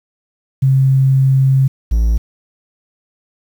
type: tone pair in turn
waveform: sine / triangle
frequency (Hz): 133.8 / 56.26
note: C3 / A1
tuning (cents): +39 / +39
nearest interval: octave + minor third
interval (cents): 1500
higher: first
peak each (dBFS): -8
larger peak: neither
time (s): 0.62-1.68 / 1.91-2.18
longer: first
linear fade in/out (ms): 10
effects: 7-bit